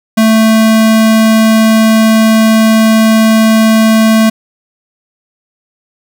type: tone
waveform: square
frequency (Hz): 221.1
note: A3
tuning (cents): +9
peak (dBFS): -5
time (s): 0.17-4.3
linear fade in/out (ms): 10
effects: none